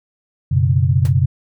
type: chord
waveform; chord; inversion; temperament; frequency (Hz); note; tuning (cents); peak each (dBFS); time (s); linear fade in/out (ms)
sine; F# suspended fourth; none; equal; 92.5 / 123.47 / 138.59; F#2 / B2 / C#3; 0 / 0 / 0; -16; 0.51-1.26; 10
type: noise with exponential decay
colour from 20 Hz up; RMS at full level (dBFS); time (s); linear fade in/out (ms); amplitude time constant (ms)
pink; -28; 1.05-1.14; 1; 19
effects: none